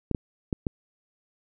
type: clicks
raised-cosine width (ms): 3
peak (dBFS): -13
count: 4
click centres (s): 0.113 / 0.148 / 0.528 / 0.668
effects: none

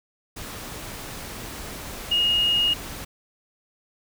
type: tone in noise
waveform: sine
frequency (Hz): 2862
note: F7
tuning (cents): +42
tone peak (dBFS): -18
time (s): 2.11-2.74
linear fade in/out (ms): 10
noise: pink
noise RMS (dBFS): -36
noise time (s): 0.36-3.05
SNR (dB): +15
effects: none

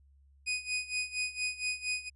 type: tone with tremolo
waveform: sawtooth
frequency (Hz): 2489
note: D#7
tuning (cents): 0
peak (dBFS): -26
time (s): 0.46-2.1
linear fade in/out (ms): 20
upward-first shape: sine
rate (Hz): 4.3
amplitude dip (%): 85
effects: added 69 Hz sine -59 dBFS peak until 2.15 s + resampled to 24000 Hz

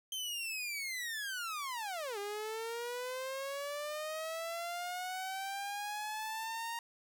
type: linear two-way sweep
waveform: sawtooth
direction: down then up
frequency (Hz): 3136 to 401 to 934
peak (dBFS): -34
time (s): 0.12-6.79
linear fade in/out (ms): 2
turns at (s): 2.18
effects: none

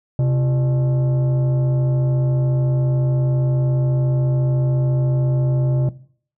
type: tone with frequency modulation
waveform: sine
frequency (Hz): 131.3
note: C3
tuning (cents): +6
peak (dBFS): -12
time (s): 0.19-5.89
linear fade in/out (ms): 2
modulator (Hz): 471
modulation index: 0.31
effects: noise-tail reverb RT60 0.5 s tail -18 dB re dry + tanh soft clip ceiling -13 dBFS

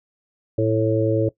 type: harmonic tone with a mistuned harmonic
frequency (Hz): 110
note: A2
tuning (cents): 0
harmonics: 1 / 3 / 4 / 5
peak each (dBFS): -22 / -22 / -22 / -22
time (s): 0.58-1.29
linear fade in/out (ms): 5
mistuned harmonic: 1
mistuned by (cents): +40
effects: noise-tail reverb RT60 0.1 s tail -19 dB re dry

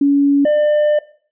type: tone pair in turn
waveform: sine / triangle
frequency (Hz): 282.3 / 598.2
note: C#4 / D5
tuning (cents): +32 / +32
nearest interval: octave + minor second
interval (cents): 1300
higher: second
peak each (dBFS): -9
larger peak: neither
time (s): 0.01-0.45 / 0.45-0.99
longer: second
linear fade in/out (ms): 5
effects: noise-tail reverb RT60 0.5 s tail -17 dB re dry + resampled to 8000 Hz

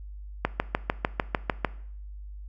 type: click train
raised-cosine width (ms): 0.5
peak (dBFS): -7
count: 9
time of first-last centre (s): 0.45-1.648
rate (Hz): 6.68
effects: noise-tail reverb RT60 0.6 s tail -19 dB re dry + added 50 Hz sine -38 dBFS peak until 2.48 s

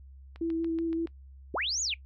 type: click train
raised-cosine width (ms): 0.3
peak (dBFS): -32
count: 6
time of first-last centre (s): 0.36-1.072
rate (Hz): 7.02
type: tone with vibrato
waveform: sine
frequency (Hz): 329.6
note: E4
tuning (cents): 0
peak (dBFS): -27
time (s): 0.41-1.06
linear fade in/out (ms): 5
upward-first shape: square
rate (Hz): 5.3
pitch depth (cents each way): 12
type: linear two-way sweep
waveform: sine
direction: up then down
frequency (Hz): 234 to 7040 to 2225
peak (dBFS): -28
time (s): 1.54-1.94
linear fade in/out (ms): 2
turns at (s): 1.81
effects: noise-tail reverb RT60 0.1 s tail -20 dB re dry + added 67 Hz sine -47 dBFS peak until 2.05 s

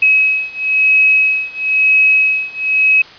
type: beating tone pair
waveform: sine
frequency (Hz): 2556 / 2557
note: D#7 / D#7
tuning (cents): +46 / +47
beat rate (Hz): 1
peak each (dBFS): -12 / -13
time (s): 0.02-3.02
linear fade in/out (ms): 5
effects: white hiss -37 dBFS RMS until 3.18 s + resampled to 11025 Hz

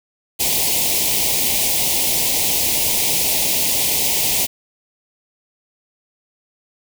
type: band-stop noise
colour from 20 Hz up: white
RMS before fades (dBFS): -18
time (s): 0.39-4.47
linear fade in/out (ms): 20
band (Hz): 930 to 2100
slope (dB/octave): 48
effects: none

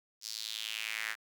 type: tone with high-pass filter sweep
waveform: sawtooth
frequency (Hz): 110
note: A2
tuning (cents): 0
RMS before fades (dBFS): -39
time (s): 0.21-1.16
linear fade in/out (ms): 50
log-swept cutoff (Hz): 5300 to 1700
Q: 3.3
effects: none

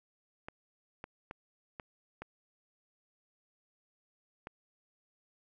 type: clicks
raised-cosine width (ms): 0.5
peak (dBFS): -27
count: 6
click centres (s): 0.485 / 1.041 / 1.311 / 1.798 / 2.22 / 4.471
effects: none

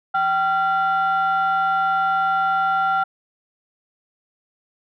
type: tone pair together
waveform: sine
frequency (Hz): 774 / 1379.1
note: G5 / F6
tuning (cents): -22 / -22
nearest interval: minor seventh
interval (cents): 1000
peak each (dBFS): -18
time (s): 0.14-3.04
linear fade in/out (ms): 10
effects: tanh soft clip ceiling -13 dBFS

